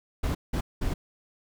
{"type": "noise bursts at uneven times", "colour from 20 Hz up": "brown", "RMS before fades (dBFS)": -27, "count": 3, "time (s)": [[0.23, 0.35], [0.53, 0.61], [0.81, 0.94]], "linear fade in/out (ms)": 10, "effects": []}